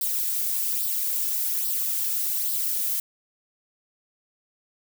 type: noise with flanger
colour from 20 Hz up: violet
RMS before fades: -26 dBFS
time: 0.01-3 s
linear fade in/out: 2 ms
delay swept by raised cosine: 0.22 to 2.32 ms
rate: 1.2 Hz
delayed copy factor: +0.55
effects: none